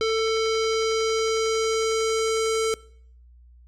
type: tone with low-pass filter sweep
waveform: square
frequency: 444.5 Hz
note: A4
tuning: 18 cents sharp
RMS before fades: -23 dBFS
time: 0.01-2.74 s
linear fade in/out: 0 ms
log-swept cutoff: 4600 to 8100 Hz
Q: 2
effects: noise-tail reverb RT60 0.6 s tail -22 dB re dry + added 60 Hz sine -48 dBFS peak until 3.67 s